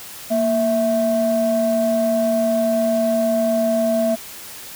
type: tone pair together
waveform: sine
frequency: 232.1 / 658 Hz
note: A#3 / E5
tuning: -7 / -3 cents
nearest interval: octave + tritone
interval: 1804 cents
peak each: -19 / -16 dBFS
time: 0.3-4.16 s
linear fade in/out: 20 ms
effects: tanh soft clip ceiling -10 dBFS + white hiss -36 dBFS RMS until 4.75 s